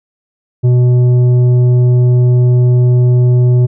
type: tone with tanh clipping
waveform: triangle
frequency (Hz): 123.8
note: B2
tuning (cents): +5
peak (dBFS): -7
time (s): 0.63-3.67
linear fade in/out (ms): 20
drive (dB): 12
effects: none